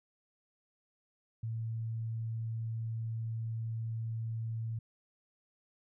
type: tone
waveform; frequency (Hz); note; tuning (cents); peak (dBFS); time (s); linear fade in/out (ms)
sine; 113.1; A2; +48; -34; 1.43-4.79; 5
effects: none